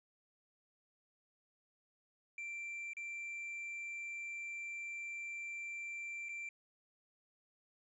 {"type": "tone with dropouts", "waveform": "triangle", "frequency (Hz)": 2353, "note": "D7", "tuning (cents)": 3, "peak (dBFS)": -40, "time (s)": [2.38, 6.49], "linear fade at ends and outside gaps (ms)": 2, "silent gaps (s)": [[2.934, 2.968], [6.287, 6.291]], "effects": ["resampled to 22050 Hz"]}